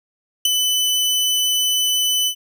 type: tone with ADSR envelope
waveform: sawtooth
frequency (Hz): 3002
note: F#7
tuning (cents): +24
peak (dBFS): -8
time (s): 0.45-2.35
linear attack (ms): 4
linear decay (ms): 12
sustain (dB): -5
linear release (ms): 81
effects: none